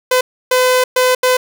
sawtooth tone bursts at uneven times, 507 Hz, B4, 45 cents sharp, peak -6 dBFS, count 4, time 0.11-0.21 / 0.51-0.84 / 0.96-1.15 / 1.23-1.37 s, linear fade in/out 5 ms, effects none

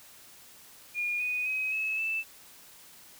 sine tone with pitch steps, 2430 / 2481 / 2533 / 2586 / 2641 Hz, D#7 / D#7 / D#7 / E7 / E7, -42 / -6 / +30 / -34 / +3 cents, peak -28 dBFS, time 0.94-2.24 s, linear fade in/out 50 ms, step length 260 ms, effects white hiss -53 dBFS RMS until 3.19 s

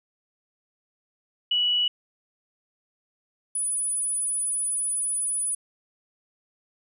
sine tone pair in turn, 2941 / 9892 Hz, F#7 / D#9, -11 / -11 cents, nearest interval octave + major sixth, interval 2100 cents, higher second, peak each -20 / -24 dBFS, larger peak first, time 1.51-1.88 / 3.55-5.55 s, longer second, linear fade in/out 5 ms, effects none

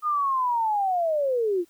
sine linear sweep, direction down, 1240 to 330.2 Hz, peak -21 dBFS, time 0.02-1.65 s, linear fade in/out 50 ms, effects white hiss -62 dBFS RMS until 1.69 s

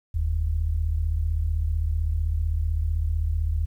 sine tone pair together, 42.99 / 78.7 Hz, F1 / D#2, -27 / +20 cents, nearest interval minor seventh, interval 1047 cents, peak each -26 / -23 dBFS, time 0.14-3.66 s, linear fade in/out 10 ms, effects 10-bit

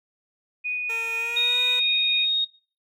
sine tone with tremolo, 2476 Hz, D#7, 9 cents flat, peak -24 dBFS, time 0.64-2.26 s, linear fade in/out 20 ms, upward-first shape sine, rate 4.1 Hz, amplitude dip 25%
10% pulse tone with pitch glide, 457.7 to 493.4 Hz, A#4 to B4, -32 to -2 cents, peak -26 dBFS, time 0.89-1.8 s, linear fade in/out 10 ms, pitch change +130 cents, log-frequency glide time 1.18-1.61 s
sine tone, 3729 Hz, A#7, in tune, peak -19 dBFS, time 1.36-2.45 s, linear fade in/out 10 ms
effects noise-tail reverb RT60 0.4 s tail -22 dB re dry + MP3 64 kbps

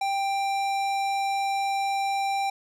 sine tone with tanh clipping, 788 Hz, G5, 9 cents sharp, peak -26 dBFS, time 0.01-2.5 s, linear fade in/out 5 ms, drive 18 dB, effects none

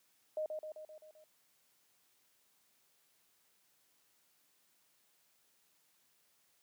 sine tone with echo, 619 Hz, D#5, 9 cents flat, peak -34 dBFS, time 0.37-0.46 s, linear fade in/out 2 ms, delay 130 ms, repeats 6, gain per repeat -4 dB, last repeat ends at 1.24 s, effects white hiss -73 dBFS RMS until 6.62 s + high-pass 100 Hz 12 dB/octave

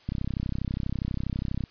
click train, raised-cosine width 5 ms, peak -17 dBFS, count 51, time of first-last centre 0.09-1.638 s, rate 32.3 Hz, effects white hiss -56 dBFS RMS until 1.7 s + resampled to 11025 Hz

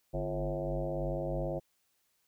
sine tone with frequency modulation, 344.6 Hz, F4, 23 cents flat, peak -31 dBFS, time 0.13-1.6 s, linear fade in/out 20 ms, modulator 98 Hz, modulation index 3.4, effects white hiss -75 dBFS RMS until 2.27 s

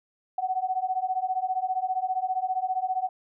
sine beating tone pair, 740 / 755 Hz, F#5 / F#5, 0 / +35 cents, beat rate 15 Hz, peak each -28 dBFS, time 0.38-3.09 s, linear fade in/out 5 ms, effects none

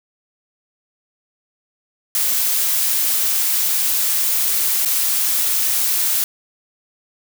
blue noise with dropouts, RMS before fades -18 dBFS, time 2.15-6.24 s, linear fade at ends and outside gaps 1 ms, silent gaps 4.85-4.857 s, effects none

